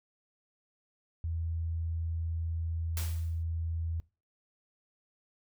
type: tone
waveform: sine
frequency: 82.41 Hz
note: E2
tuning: in tune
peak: -31 dBFS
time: 1.24-4 s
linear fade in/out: 0 ms
type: noise with exponential decay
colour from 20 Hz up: white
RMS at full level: -37 dBFS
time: 2.97-3.43 s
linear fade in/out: 1 ms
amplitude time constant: 100 ms
effects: noise-tail reverb RT60 0.3 s tail -22 dB re dry